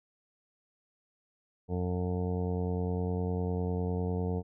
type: harmonic tone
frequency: 89.9 Hz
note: F#2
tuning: 49 cents flat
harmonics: 1 / 2 / 3 / 4 / 5 / 6 / 7 / 8 / 9 / 10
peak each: -32 / -34 / -41 / -45 / -36 / -50 / -50 / -45 / -52 / -51 dBFS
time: 1.68-4.43 s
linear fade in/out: 50 ms
effects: none